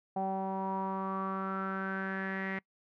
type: tone with low-pass filter sweep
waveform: sawtooth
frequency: 191.8 Hz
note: G3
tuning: 37 cents flat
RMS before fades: -35 dBFS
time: 0.16-2.59 s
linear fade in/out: 5 ms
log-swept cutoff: 760 to 2000 Hz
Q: 7.6
effects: noise-tail reverb RT60 0.1 s tail -24 dB re dry